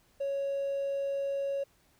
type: tone with hard clipping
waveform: triangle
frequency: 554.4 Hz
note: C#5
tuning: in tune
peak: -30 dBFS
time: 0.2-1.64 s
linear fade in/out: 10 ms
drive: 4 dB
effects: pink hiss -67 dBFS RMS until 1.99 s